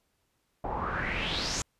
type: noise with low-pass filter sweep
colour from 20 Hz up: pink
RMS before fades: -32 dBFS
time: 0.64-1.62 s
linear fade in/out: 2 ms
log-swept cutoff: 720 to 7100 Hz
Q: 4.6
effects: pink hiss -75 dBFS RMS until 1.79 s + resampled to 32000 Hz